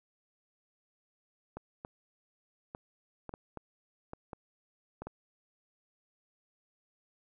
clicks, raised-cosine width 1 ms, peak -27 dBFS, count 10, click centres 1.57 / 1.849 / 2.749 / 3.293 / 3.339 / 3.573 / 4.134 / 4.332 / 5.02 / 5.07 s, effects none

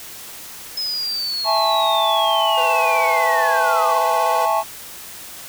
sine linear sweep, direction down, 5140 to 1046.5 Hz, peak -21 dBFS, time 0.77-3.99 s, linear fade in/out 5 ms
triangle chord, A major seventh, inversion second, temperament just, 660 / 825 / 880 / 1100 Hz, E5 / G#5 / A5 / C#6, +2 / -12 / 0 / -14 cents, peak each -19 / -20 / -19 / -20 dBFS, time 1.44-4.64 s, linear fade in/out 50 ms
sawtooth tone with vibrato, 501 Hz, B4, 25 cents sharp, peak -21 dBFS, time 2.57-4.46 s, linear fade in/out 10 ms, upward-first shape sine, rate 16 Hz, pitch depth 40 cents each way
effects white hiss -36 dBFS RMS until 5.48 s

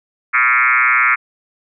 sine tone with frequency modulation, 1760 Hz, A6, in tune, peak -10 dBFS, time 0.33-1.16 s, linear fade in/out 20 ms, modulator 126 Hz, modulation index 4.5, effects none

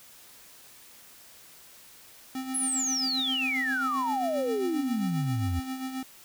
square tone with tremolo, 261.6 Hz, C4, in tune, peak -31 dBFS, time 2.35-6.03 s, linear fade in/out 2 ms, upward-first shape sine, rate 7.5 Hz, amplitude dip 55%
sine exponential sweep, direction down, 11000 to 79 Hz, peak -26 dBFS, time 2.54-5.6 s, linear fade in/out 10 ms
effects white hiss -52 dBFS RMS until 6.24 s

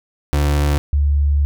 35% pulse / sine tone pair in turn, 72.7 / 71.95 Hz, D2 / D2, -17 / -35 cents, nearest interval unison, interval 18 cents, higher first, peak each -12 / -12 dBFS, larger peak neither, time 0.33-0.78 / 0.93-1.45 s, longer second, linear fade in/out 0 ms, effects none

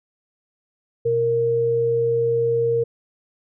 sine tone pair together, 123.1 / 464.8 Hz, B2 / A#4, -5 / -5 cents, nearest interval octave + major seventh, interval 2300 cents, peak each -28 / -17 dBFS, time 1.05-2.84 s, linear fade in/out 10 ms, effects none

